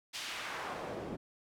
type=noise with band-pass filter sweep; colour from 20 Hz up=pink; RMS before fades=-41 dBFS; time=0.13-1.17 s; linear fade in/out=20 ms; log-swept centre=4200 to 260 Hz; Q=0.98; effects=none